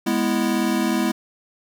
square chord, E major, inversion first, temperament equal, 207.7 / 246.9 / 329.6 Hz, G#3 / B3 / E4, 0 / 0 / 0 cents, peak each -24 dBFS, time 0.06-1.12 s, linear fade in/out 10 ms, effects none

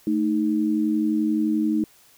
sine tone pair together, 220 / 311.5 Hz, A3 / D#4, 0 / +2 cents, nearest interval tritone, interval 602 cents, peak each -23 / -21 dBFS, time 0.07-1.84 s, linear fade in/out 2 ms, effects white hiss -55 dBFS RMS until 2.17 s

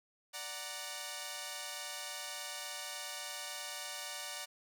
5% pulse chord, D augmented, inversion none, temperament equal, 587.3 / 740 / 932.3 Hz, D5 / F#5 / A#5, 0 / 0 / 0 cents, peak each -34 dBFS, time 0.33-4.46 s, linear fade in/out 20 ms, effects none

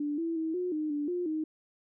sine tone with pitch steps, 293.2 / 331.3 / 321.1 / 360.8 / 307.1 / 292.7 / 355 / 312.2 Hz, D4 / E4 / E4 / F#4 / D#4 / D4 / F4 / D#4, -3 / +9 / -45 / -44 / -23 / -6 / +28 / +6 cents, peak -29 dBFS, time 0-1.44 s, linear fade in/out 5 ms, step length 180 ms, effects none

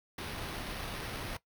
pink noise with sample-and-hold, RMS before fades -40 dBFS, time 0.18-1.37 s, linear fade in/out 5 ms, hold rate 7350 Hz, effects noise-tail reverb RT60 0.1 s tail -17 dB re dry

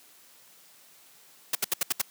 white noise bursts, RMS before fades -25 dBFS, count 6, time 1.53-2.017 s, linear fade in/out 5 ms, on 22 ms, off 71 ms, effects white hiss -56 dBFS RMS until 2.1 s + high-pass 150 Hz 12 dB/octave

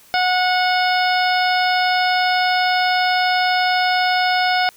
harmonic tone with a mistuned harmonic, 732 Hz, F#5, 19 cents flat, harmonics 1 / 2 / 3 / 4 / 5 / 6 / 7, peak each -17 / -21 / -24 / -28 / -29 / -30 / -26 dBFS, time 0.14-4.69 s, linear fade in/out 0 ms, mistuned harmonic 5, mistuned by -18 cents, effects white hiss -49 dBFS RMS until 4.76 s

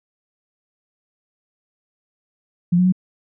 sine tone with pitch steps, 174.7 / 181.6 / 184.8 Hz, F3 / F#3 / F#3, +1 / -32 / -2 cents, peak -12 dBFS, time 2.72-2.924 s, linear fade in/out 10 ms, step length 68 ms, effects none

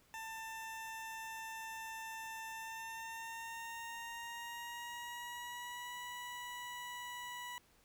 20% pulse tone with pitch glide, 892 to 978.4 Hz, A5 to B5, +23 to -16 cents, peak -39 dBFS, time 0.14-7.58 s, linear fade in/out 0 ms, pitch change +161 cents, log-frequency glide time 2.52-5.95 s, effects pink hiss -69 dBFS RMS until 7.84 s

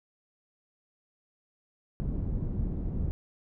pink low-pass noise, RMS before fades -31 dBFS, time 2-3.11 s, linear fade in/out 0 ms, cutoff 200 Hz, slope 12 dB/octave, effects none

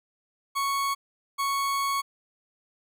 40% pulse tone pair in turn, 1108.7 / 1108.7 Hz, C#6 / C#6, 0 / 0 cents, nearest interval unison, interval 0 cents, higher neither, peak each -24 dBFS, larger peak neither, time 0.55-0.95 / 1.38-2.02 s, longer second, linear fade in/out 20 ms, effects none

